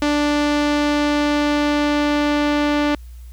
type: tone with low-pass filter sweep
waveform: sawtooth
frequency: 293.7 Hz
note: D4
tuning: in tune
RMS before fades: -18 dBFS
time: 0.02-2.95 s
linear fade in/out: 2 ms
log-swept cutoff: 5400 to 3600 Hz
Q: 0.88
effects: added 60 Hz sine -34 dBFS peak until 3.32 s + white hiss -55 dBFS RMS until 3.32 s